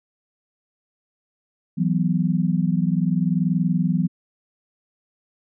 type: chord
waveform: sine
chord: E suspended second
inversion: none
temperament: just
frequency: 164.81 / 185.42 / 247.2 Hz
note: E3 / F#3 / B3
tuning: 0 / +4 / +2 cents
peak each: -21 / -21 / -26 dBFS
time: 1.77-4.08 s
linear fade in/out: 20 ms
effects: none